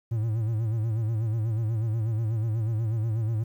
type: tone with vibrato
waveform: triangle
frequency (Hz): 111.3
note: A2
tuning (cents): +20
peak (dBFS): -22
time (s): 0.11-3.44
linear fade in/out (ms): 10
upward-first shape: sine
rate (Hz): 8.2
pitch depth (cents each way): 85
effects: 10-bit